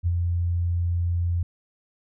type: tone with ADSR envelope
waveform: sine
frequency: 86.6 Hz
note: F2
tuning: 14 cents flat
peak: -18 dBFS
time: 0.03-1.43 s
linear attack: 37 ms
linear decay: 43 ms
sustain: -3 dB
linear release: 4 ms
effects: none